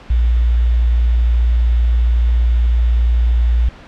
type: tone with quantisation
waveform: sine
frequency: 58.8 Hz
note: A#1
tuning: 16 cents sharp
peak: -10 dBFS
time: 0.1-3.69 s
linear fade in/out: 5 ms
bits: 6
effects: pink hiss -39 dBFS RMS until 3.87 s + low-pass 3000 Hz 12 dB/octave